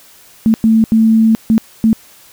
sine tone bursts at uneven times, 222.6 Hz, A3, 20 cents sharp, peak -6 dBFS, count 5, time 0.46-0.54 / 0.64-0.84 / 0.92-1.35 / 1.5-1.58 / 1.84-1.93 s, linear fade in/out 0 ms, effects white hiss -43 dBFS RMS until 2.32 s

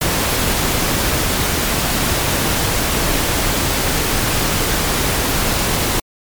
pink noise, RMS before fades -17 dBFS, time 0.01-6 s, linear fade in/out 5 ms, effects MP3 96 kbps

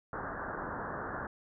white low-pass noise, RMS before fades -39 dBFS, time 0.13-1.27 s, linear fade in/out 2 ms, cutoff 1700 Hz, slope 96 dB/octave, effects none

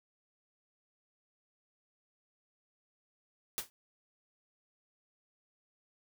white noise with exponential decay, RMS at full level -32 dBFS, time 3.58-3.7 s, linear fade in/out 0 ms, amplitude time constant 25 ms, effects none

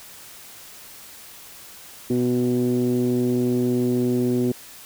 10% pulse tone with low-pass filter, 123.47 Hz, B2, in tune, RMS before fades -21 dBFS, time 2.1-4.52 s, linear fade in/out 5 ms, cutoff 310 Hz, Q 5.9, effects white hiss -43 dBFS RMS until 4.85 s

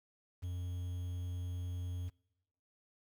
triangle tone with quantisation, 89 Hz, F2, 33 cents sharp, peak -35 dBFS, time 0.42-2.1 s, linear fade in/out 20 ms, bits 10, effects noise-tail reverb RT60 0.9 s tail -24 dB re dry

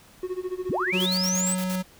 triangle tone with tremolo, 366.9 Hz, F#4, 15 cents flat, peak -23 dBFS, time 0.23-1.06 s, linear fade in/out 2 ms, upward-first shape sine, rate 14 Hz, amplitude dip 90%
sine linear sweep, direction up, 46.25 to 8290 Hz, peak -24 dBFS, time 0.69-1.55 s, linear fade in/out 10 ms
square tone, 185 Hz, F#3, in tune, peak -26 dBFS, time 0.92-1.83 s, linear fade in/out 20 ms
white noise bursts, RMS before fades -36 dBFS, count 7, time 1-1.757 s, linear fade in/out 2 ms, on 61 ms, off 55 ms
effects pink hiss -53 dBFS RMS until 1.99 s

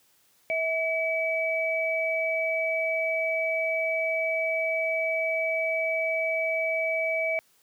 sine tone pair together, 648 / 2287 Hz, E5 / D7, -30 / -47 cents, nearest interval octave + minor seventh, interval 2183 cents, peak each -27 / -27 dBFS, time 0.5-7.39 s, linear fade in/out 0 ms, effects white hiss -64 dBFS RMS until 7.62 s + high-pass 80 Hz 12 dB/octave

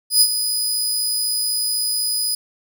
20% pulse tone with ADSR envelope, 4978 Hz, D#8, in tune, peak -3 dBFS, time 0.1-2.35 s, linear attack 110 ms, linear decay 60 ms, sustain -10 dB, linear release 4 ms, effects none

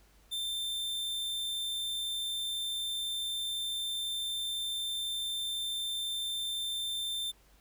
45% pulse tone, 3574 Hz, A7, 26 cents sharp, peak -33 dBFS, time 0.31-7.32 s, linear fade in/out 20 ms, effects added 50 Hz sine -62 dBFS peak until 7.6 s + pink hiss -65 dBFS RMS until 7.6 s

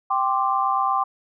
sine chord, G suspended fourth, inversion none, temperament equal, 784 / 1046.5 / 1174.7 Hz, G5 / C6 / D6, 0 / 0 / 0 cents, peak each -23 dBFS, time 0.1-1.04 s, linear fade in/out 10 ms, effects none

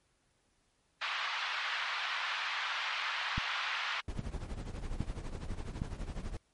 pink band-pass noise, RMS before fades -36 dBFS, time 1.01-4.01 s, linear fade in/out 10 ms, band 1000 to 3700 Hz, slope 24 dB/octave
click train, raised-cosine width 5 ms, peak -21 dBFS, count 4, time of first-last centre 3.38-5.819 s, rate 1.23 Hz
brown noise with tremolo, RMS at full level -36 dBFS, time 4.08-6.37 s, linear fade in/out 2 ms, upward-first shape triangle, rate 12 Hz, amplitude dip 80%
effects pink hiss -74 dBFS RMS until 6.53 s + MP3 48 kbps

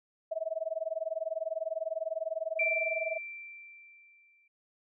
sine tone with tremolo, 646 Hz, E5, 35 cents flat, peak -28 dBFS, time 0.31-3.18 s, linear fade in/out 10 ms, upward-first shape sine, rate 20 Hz, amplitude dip 100%
sine tone with exponential decay, 2349 Hz, D7, in tune, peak -25 dBFS, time 2.59-4.48 s, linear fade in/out 5 ms, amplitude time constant 410 ms
effects none

